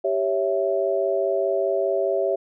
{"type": "chord", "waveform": "sine", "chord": "C# diminished", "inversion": "second", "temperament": "equal", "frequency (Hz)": [392, 554.4, 659.3], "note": ["G4", "C#5", "E5"], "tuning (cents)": [0, 0, 0], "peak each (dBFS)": -24, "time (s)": [0.04, 2.36], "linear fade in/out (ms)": 10, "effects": []}